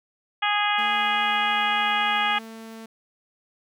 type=harmonic tone; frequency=413.8 Hz; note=G#4; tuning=6 cents flat; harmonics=2 / 3 / 4 / 5 / 6 / 7 / 8; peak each=-25 / -27 / -28 / -29 / -30 / -30 / -31 dBFS; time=0.42-2.39 s; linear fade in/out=10 ms
type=tone; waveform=sawtooth; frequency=224.1 Hz; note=A3; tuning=32 cents sharp; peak=-34 dBFS; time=0.78-2.86 s; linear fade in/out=5 ms
effects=none